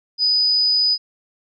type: tone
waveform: sine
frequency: 4978 Hz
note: D#8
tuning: in tune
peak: -14 dBFS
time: 0.18-0.98 s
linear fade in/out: 50 ms
effects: none